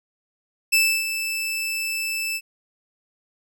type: tone with ADSR envelope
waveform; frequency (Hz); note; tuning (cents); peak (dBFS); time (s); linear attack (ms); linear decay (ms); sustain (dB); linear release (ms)
sawtooth; 2637; E7; 0; -11; 0.72-2.41; 15; 300; -10; 52
effects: none